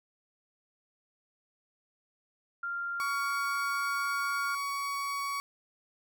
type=tone with pitch glide; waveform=sine; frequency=1392 to 1404.1 Hz; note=F6 to F6; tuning=-6 to +9 cents; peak=-32 dBFS; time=2.63-4.55 s; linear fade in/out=5 ms; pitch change=+15 cents; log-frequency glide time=3.04-4.21 s
type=tone; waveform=35% pulse; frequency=1124 Hz; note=C#6; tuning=24 cents sharp; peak=-30 dBFS; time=3-5.4 s; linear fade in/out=0 ms
effects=none